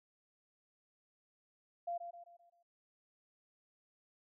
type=tone with echo; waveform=sine; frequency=691 Hz; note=F5; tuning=19 cents flat; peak=-36 dBFS; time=1.87-1.98 s; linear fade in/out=10 ms; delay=130 ms; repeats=5; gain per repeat=-7 dB; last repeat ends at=2.63 s; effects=none